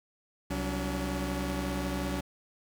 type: tone cluster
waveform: sawtooth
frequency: 65.5 / 185.5 / 285.4 Hz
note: C2 / F#3 / D4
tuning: +2 / +5 / -49 cents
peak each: -31 dBFS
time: 0.5-2.21 s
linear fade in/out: 10 ms
effects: none